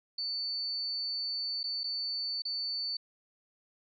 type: tone with dropouts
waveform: sine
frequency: 4500 Hz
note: C#8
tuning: 25 cents sharp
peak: -32 dBFS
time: 0.18-2.97 s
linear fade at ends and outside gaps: 5 ms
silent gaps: 1.632-1.639 / 1.835-1.84 / 2.421-2.451 s
effects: none